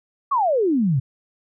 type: exponential sweep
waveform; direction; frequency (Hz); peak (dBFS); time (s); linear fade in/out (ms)
sine; down; 1173 to 122.1; -16; 0.31-1; 10
effects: none